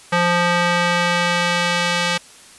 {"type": "tone with band-pass filter sweep", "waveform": "square", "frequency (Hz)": 174.61, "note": "F3", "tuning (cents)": 0, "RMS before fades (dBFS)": -18, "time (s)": [0.12, 2.18], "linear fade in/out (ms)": 10, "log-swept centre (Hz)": [1500, 3100], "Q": 0.76, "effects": ["white hiss -44 dBFS RMS until 2.58 s", "resampled to 24000 Hz"]}